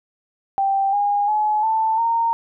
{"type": "tone with pitch steps", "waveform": "sine", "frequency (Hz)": [784, 816.3, 850, 885.1, 921.6], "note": ["G5", "G#5", "G#5", "A5", "A#5"], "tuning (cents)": [0, -30, 40, 10, -20], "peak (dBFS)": -16, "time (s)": [0.58, 2.33], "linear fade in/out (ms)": 0, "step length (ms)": 350, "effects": []}